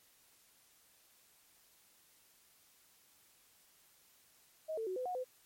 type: tone with pitch steps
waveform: sine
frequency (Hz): 631 / 446.5 / 372.5 / 507 / 727 / 508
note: D#5 / A4 / F#4 / B4 / F#5 / B4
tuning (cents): +24 / +25 / +12 / +45 / -31 / +49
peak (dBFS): -36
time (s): 4.68-5.244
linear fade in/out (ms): 20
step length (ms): 94
effects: white hiss -67 dBFS RMS until 5.45 s + MP3 64 kbps